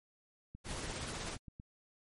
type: click train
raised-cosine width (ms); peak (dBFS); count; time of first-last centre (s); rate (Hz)
5; -36; 10; 0.55-1.599; 8.58
type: noise with tremolo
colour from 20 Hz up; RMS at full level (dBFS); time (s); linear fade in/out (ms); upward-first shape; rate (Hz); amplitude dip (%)
pink; -40; 0.64-1.38; 50; sine; 16; 30
effects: MP3 48 kbps